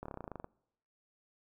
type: slowing click train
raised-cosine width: 1 ms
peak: -28 dBFS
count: 13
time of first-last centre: 0.03-0.444 s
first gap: 26 ms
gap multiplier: 1.05
effects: noise-tail reverb RT60 0.8 s tail -25 dB re dry